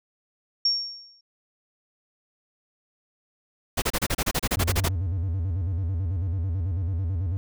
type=tone with exponential decay; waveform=sine; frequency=5520 Hz; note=F8; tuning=21 cents flat; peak=-17 dBFS; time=0.65-1.21 s; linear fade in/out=5 ms; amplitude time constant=120 ms
type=noise bursts; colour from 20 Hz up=pink; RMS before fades=-24 dBFS; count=14; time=3.77-4.887 s; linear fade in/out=10 ms; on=51 ms; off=31 ms
type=tone with vibrato; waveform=triangle; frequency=89.2 Hz; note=F2; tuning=37 cents sharp; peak=-22 dBFS; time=4.57-7.37 s; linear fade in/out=0 ms; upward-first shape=square; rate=9.1 Hz; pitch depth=140 cents each way
effects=none